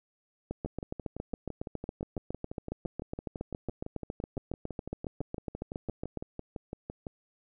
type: two click trains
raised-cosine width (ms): 2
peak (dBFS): -21 / -24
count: 42 / 39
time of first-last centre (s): 0.51-6.173 / 0.66-7.068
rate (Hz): 7.24 / 5.93
effects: none